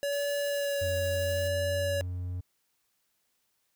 square tone with vibrato, 567 Hz, C#5, 39 cents sharp, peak -29 dBFS, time 0.03-2.01 s, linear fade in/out 0 ms, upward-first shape sine, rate 0.8 Hz, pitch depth 16 cents each way
blue noise with tremolo, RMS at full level -45 dBFS, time 0.12-1.48 s, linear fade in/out 2 ms, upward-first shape triangle, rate 12 Hz, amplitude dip 25%
triangle tone with pitch glide, 88.7 to 89.83 Hz, F2 to F2, +27 to +49 cents, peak -30 dBFS, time 0.81-2.41 s, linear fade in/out 10 ms, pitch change +22 cents, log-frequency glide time 1.34-1.63 s
effects white hiss -75 dBFS RMS until 3.75 s

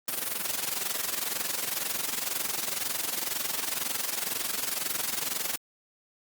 white noise with amplitude modulation, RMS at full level -28 dBFS, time 0.08-5.56 s, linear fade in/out 2 ms, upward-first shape sine, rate 22 Hz, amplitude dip 75%, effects high-pass 150 Hz 12 dB/octave + Opus 32 kbps

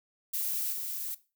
violet noise with level steps, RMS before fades -32 / -36 dBFS, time 0.33-1.15 s, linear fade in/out 10 ms, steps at 0.72 s, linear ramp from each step 10 ms, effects noise-tail reverb RT60 0.3 s tail -17 dB re dry

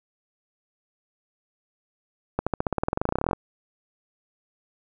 accelerating click train, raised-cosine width 1 ms, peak -9 dBFS, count 23, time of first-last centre 2.39-3.332 s, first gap 76 ms, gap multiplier 0.94, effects none

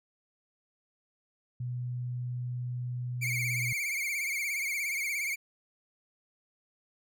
sine tone with pitch glide, 123.47 to 122.48 Hz, B2 to B2, 0 to -14 cents, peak -32 dBFS, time 1.6-3.73 s, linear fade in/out 5 ms, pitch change -14 cents, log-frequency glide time 3.33-3.59 s
45% pulse tone with vibrato, 2240 Hz, C#7, 18 cents sharp, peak -30 dBFS, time 3.21-5.36 s, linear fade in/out 20 ms, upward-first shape triangle, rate 17 Hz, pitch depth 120 cents each way
effects none

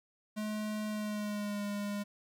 square tone with pitch glide, 213.1 to 204.3 Hz, G#3 to G#3, +45 to -28 cents, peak -35 dBFS, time 0.36-2.04 s, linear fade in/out 20 ms, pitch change -73 cents, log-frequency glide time 0.88-1.64 s, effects 12-bit

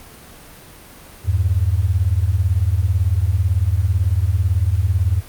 sine beating tone pair, 82.41 / 100.41 Hz, E2 / G2, 0 / +42 cents, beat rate 18 Hz, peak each -17 dBFS, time 1.24-5.23 s, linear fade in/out 50 ms, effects pink hiss -41 dBFS RMS until 5.28 s + Opus 32 kbps

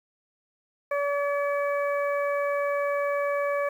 harmonic tone, 571 Hz, D5, 49 cents flat, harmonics 1 / 2 / 3 / 4, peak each -25 / -31 / -35 / -37 dBFS, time 0.91-3.69 s, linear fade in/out 5 ms, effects 9-bit

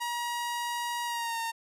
sawtooth tone with pitch glide, 954 to 916.2 Hz, A#5 to A#5, +40 to -30 cents, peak -27 dBFS, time 0-1.52 s, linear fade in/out 20 ms, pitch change -70 cents, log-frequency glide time 1.05-1.39 s, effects resampled to 32000 Hz

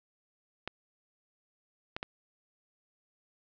clicks, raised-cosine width 0.3 ms, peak -19 dBFS, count 3, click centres 0.676 / 1.965 / 2.029 s, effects low-pass 5000 Hz 12 dB/octave

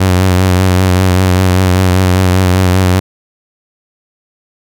sawtooth tone with vibrato, 92.4 Hz, F#2, 2 cents flat, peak -3 dBFS, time 0-3 s, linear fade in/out 10 ms, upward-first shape triangle, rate 5.1 Hz, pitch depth 53 cents each way, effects none

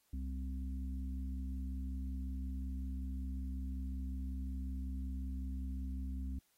harmonic tone, 65.41 Hz, C2, in tune, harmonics 1 / 3 / 4, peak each -38 / -49 / -48 dBFS, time 0.13-6.39 s, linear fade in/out 5 ms, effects white hiss -75 dBFS RMS until 6.57 s + AAC 48 kbps

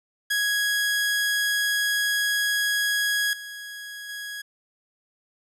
sawtooth tone with level steps, 1661.2 Hz, G#6, in tune, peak -18 / -32 / -29 dBFS, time 0.3-4.42 s, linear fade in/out 10 ms, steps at 3.33 / 4.09 s, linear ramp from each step 2 ms, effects resampled to 32000 Hz

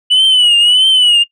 sine tone with vibrato, 2960 Hz, F#7, in tune, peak -3 dBFS, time 0.1-1.24 s, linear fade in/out 20 ms, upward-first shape triangle, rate 1.6 Hz, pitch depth 100 cents each way, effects noise-tail reverb RT60 0.1 s tail -21 dB re dry + tanh soft clip ceiling -5 dBFS

